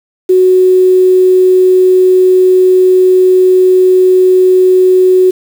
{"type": "tone with quantisation", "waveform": "sine", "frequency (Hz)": 370, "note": "F#4", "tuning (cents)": 0, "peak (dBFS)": -3, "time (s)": [0.29, 5.31], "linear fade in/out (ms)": 10, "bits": 5, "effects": []}